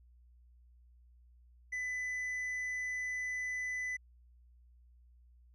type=tone with tanh clipping; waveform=sine; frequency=2000 Hz; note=B6; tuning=21 cents sharp; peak=-36 dBFS; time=1.72-3.97 s; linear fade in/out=10 ms; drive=5 dB; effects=added 60 Hz sine -59 dBFS peak until 5.54 s